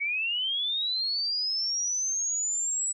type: linear sweep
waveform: sine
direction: up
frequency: 2217 to 7902 Hz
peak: -26 dBFS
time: 0-2.93 s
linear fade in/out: 20 ms
effects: none